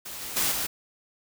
white noise with level steps, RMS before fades -38 / -36 / -25 / -29 dBFS, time 0.05-0.67 s, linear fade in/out 10 ms, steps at 0.21 / 0.36 / 0.51 s, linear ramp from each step 10 ms, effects none

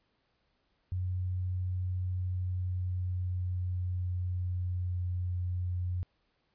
sine tone with pitch glide, 91.4 to 89.73 Hz, F#2 to F2, -21 to +47 cents, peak -30 dBFS, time 0.92-6.03 s, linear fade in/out 0 ms, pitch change -32 cents, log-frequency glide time 2.11-5.04 s, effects pink hiss -75 dBFS RMS until 6.54 s + resampled to 11025 Hz

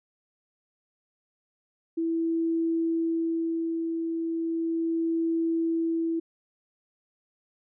sine tone with tremolo, 329.6 Hz, E4, in tune, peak -23 dBFS, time 1.97-6.2 s, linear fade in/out 10 ms, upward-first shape sine, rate 0.36 Hz, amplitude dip 35%, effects none

